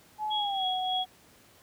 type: tone with pitch glide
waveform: sine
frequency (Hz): 854 to 743.5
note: G#5 to F#5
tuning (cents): +48 to +8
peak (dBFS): -29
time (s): 0.18-1.06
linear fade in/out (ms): 50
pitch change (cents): -240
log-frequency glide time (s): 0.35-0.66
type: tone with tremolo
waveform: sine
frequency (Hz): 3322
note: G#7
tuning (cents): 0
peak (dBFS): -28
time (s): 0.3-1.05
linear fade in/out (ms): 20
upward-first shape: triangle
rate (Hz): 3.4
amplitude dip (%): 65
effects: pink hiss -58 dBFS RMS until 1.62 s + high-pass 80 Hz 12 dB/octave